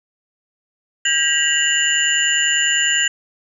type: tone cluster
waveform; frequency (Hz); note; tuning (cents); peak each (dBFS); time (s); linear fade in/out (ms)
sine; 1610 / 1915 / 2794 / 2944 / 7060; G6 / A#6 / F7 / F#7 / A8; +46 / +46 / 0 / -9 / +5; -21; 1.05-3.08; 5
effects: none